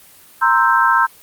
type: chord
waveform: sine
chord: C dominant seventh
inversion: third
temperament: equal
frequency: 932.3 / 1046.5 / 1318.5 / 1568 Hz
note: Bb5 / C6 / E6 / G6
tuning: 0 / 0 / 0 / 0 cents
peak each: -16 dBFS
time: 0.41-1.07 s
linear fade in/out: 20 ms
effects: white hiss -45 dBFS RMS until 1.22 s + Opus 32 kbps